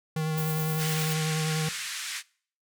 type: tone with vibrato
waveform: square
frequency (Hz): 156.9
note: D#3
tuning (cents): +15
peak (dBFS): -27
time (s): 0.16-1.69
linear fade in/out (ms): 5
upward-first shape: sine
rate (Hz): 10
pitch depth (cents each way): 18
type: noise with tremolo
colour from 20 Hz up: violet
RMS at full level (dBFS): -35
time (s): 0.37-1.14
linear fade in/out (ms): 10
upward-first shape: sine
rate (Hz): 9.8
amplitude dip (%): 30
type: band-pass noise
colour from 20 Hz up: pink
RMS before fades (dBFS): -35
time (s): 0.77-2.23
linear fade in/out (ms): 50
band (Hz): 1600 to 10000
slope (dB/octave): 24
effects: noise-tail reverb RT60 0.5 s tail -23 dB re dry